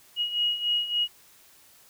sine beating tone pair, 2891 / 2894.5 Hz, F#7 / F#7, -41 / -39 cents, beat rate 3.5 Hz, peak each -30 / -25 dBFS, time 0.16-1.08 s, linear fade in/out 50 ms, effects white hiss -56 dBFS RMS until 1.89 s

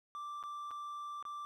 triangle tone with dropouts, 1174.7 Hz, D6, in tune, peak -39 dBFS, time 0.15-1.45 s, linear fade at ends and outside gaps 0 ms, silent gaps 0.428-0.437 / 0.708-0.713 / 1.226-1.252 s, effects none

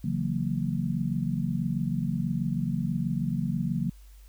sine chord, F# dominant seventh, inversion second, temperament just, 138.75 / 166.5 / 185 / 231.2 Hz, C#3 / E3 / F#3 / A#3, +2 / +18 / 0 / -14 cents, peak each -31 / -31 / -31 / -32 dBFS, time 0.04-3.9 s, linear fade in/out 5 ms, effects added 49 Hz sine -47 dBFS peak until 4.28 s + white hiss -62 dBFS RMS until 4.28 s

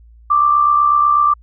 sine tone with amplitude modulation, 1177 Hz, D6, 3 cents sharp, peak -7 dBFS, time 0.3-1.34 s, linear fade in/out 10 ms, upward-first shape sine, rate 68.1 Hz, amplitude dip 55%, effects added 57 Hz sine -41 dBFS peak until 1.42 s

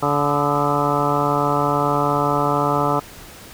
harmonic tone with a mistuned harmonic, 144.4 Hz, D3, 29 cents flat, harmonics 1 / 2 / 3 / 4 / 5 / 6 / 7 / 8 / 9, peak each -25 / -25 / -25 / -25 / -25 / -25 / -25 / -25 / -25 dBFS, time 0.02-3 s, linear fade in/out 10 ms, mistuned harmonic 8, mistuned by +62 cents, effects pink hiss -40 dBFS RMS until 3.53 s

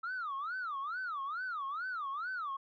sine tone with vibrato, 1285 Hz, E6, 45 cents flat, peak -34 dBFS, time 0.03-2.57 s, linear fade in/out 10 ms, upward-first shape sine, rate 2.3 Hz, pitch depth 300 cents each way, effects tanh soft clip ceiling -33 dBFS

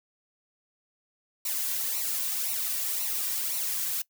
blue noise with flanger, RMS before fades -30 dBFS, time 1.45-4.02 s, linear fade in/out 5 ms, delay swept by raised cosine 0.6 to 2.4 ms, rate 1.9 Hz, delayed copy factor -0.7, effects noise-tail reverb RT60 0.1 s tail -21 dB re dry

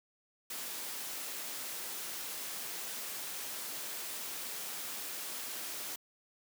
white noise, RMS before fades -41 dBFS, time 0.5-5.96 s, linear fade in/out 5 ms, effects high-pass 200 Hz 12 dB/octave

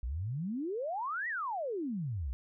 sine exponential two-way sweep, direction up then down, 55 to 1975.5 to 56.9 Hz, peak -33 dBFS, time 0.03-2.33 s, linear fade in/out 0 ms, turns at 1.28 s, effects none

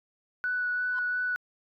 sine tone with vibrato, 1480 Hz, F#6, in tune, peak -26 dBFS, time 0.44-1.36 s, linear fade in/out 0 ms, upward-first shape sine, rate 2.9 Hz, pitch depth 11 cents each way
triangle tone with exponential growth, 1031 Hz, C6, 26 cents flat, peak -31 dBFS, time 0.88-0.99 s, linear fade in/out 1 ms, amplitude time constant 23 ms
effects tanh soft clip ceiling -19 dBFS

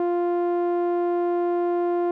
sawtooth tone with low-pass filter, 349.2 Hz, F4, in tune, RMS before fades -23 dBFS, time 0-2.11 s, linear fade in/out 2 ms, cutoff 720 Hz, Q 0.89, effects none

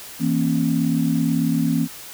sine chord, A# diminished, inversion second, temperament equal with one note detuned, 164.81 / 233.1 / 271.3 Hz, E3 / A#3 / C#4, 0 / 0 / -37 cents, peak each -21 dBFS, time 0.19-1.88 s, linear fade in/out 50 ms, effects tanh soft clip ceiling -7 dBFS + white hiss -38 dBFS RMS until 2.13 s

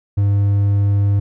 triangle tone, 100.7 Hz, G2, 47 cents sharp, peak -10 dBFS, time 0.17-1.2 s, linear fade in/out 10 ms, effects none

